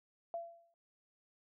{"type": "tone with exponential decay", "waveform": "sine", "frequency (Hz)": 678, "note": "E5", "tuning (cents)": 49, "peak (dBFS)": -35, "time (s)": [0.34, 0.74], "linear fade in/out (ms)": 1, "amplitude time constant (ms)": 85, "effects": []}